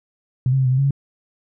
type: tone with pitch steps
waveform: sine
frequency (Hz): 127.1 / 134.2 / 131.9 / 127 / 130.4 / 137.9 / 138.8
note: C3 / C3 / C3 / B2 / C3 / C#3 / C#3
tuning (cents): -50 / +44 / +14 / +49 / -5 / -9 / +3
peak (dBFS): -14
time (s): 0.46-0.908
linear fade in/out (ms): 2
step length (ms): 64
effects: none